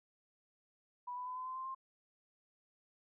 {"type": "tone with pitch steps", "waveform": "sine", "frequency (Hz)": [983, 995, 1007.1, 1019.4, 1031.9, 1044.5, 1057.2], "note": ["B5", "B5", "B5", "C6", "C6", "C6", "C6"], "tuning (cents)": [-8, 13, 34, -45, -24, -3, 18], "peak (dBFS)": -40, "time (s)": [1.07, 1.749], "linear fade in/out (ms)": 10, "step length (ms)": 97, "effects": []}